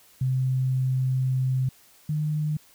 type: tone pair in turn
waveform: sine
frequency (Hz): 130 / 151.92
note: C3 / D#3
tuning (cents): -11 / -41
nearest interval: minor third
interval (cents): 270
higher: second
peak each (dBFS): -21 / -23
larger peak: first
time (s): 0.21-1.69 / 2.09-2.57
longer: first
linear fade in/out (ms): 5
effects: white hiss -56 dBFS RMS until 2.74 s